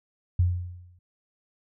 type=tone with exponential decay; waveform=sine; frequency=88.8 Hz; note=F2; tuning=29 cents sharp; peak=-16 dBFS; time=0.39-0.99 s; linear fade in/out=5 ms; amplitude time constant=130 ms; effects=none